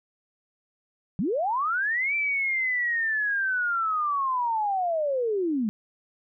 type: linear two-way sweep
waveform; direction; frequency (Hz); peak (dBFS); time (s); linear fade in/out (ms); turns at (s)
sine; up then down; 154.1 to 2349 to 201.2; -23; 1.19-5.69; 0; 2.15
effects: none